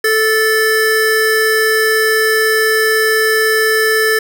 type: tone pair together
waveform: square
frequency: 438 / 1752 Hz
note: A4 / A6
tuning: -8 / -8 cents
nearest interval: 2 octaves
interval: 2400 cents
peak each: -14 dBFS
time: 0.04-4.19 s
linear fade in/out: 5 ms
effects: none